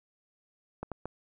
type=clicks; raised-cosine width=1 ms; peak=-22 dBFS; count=3; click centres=0.83 / 0.917 / 1.056 s; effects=none